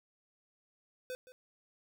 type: tone with echo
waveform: square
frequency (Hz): 507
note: B4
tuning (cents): +45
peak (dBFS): -39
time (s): 1.1-1.15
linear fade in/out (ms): 0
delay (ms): 170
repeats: 1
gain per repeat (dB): -15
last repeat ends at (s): 1.32
effects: none